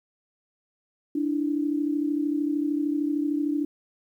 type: tone pair together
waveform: sine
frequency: 292.3 / 325.5 Hz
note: D4 / E4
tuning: -8 / -22 cents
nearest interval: major second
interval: 186 cents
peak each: -24 / -29 dBFS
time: 1.15-3.65 s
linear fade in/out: 5 ms
effects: 10-bit